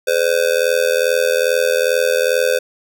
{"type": "tone with amplitude modulation", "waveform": "square", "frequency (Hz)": 510, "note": "C5", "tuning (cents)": -44, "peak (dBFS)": -10, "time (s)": [0.07, 2.59], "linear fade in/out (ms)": 10, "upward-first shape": "sine", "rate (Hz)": 82.4, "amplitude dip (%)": 95, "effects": []}